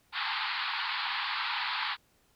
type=band-pass noise; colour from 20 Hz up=pink; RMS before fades=-33 dBFS; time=0.12-1.97 s; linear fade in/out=50 ms; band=820 to 4600 Hz; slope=96 dB/octave; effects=pink hiss -68 dBFS RMS until 2.35 s